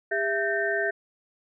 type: tone cluster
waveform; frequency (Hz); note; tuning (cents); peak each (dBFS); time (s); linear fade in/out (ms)
sine; 403.2 / 664 / 1557 / 1817; G4 / E5 / G6 / A#6; +49 / +12 / -12 / -45; -29; 0.11-0.91; 10
effects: none